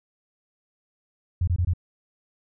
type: tone bursts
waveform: sine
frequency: 88 Hz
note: F2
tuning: 14 cents sharp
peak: -19 dBFS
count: 4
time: 1.41-1.736 s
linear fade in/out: 5 ms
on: 65 ms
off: 22 ms
effects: none